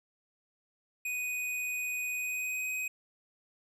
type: tone with pitch glide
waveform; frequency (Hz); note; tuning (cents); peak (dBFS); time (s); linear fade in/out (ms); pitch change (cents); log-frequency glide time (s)
square; 2489 to 2514; D#7 to D#7; 0 to +17; -33; 1.05-2.88; 5; +17; 2.12-2.69
effects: none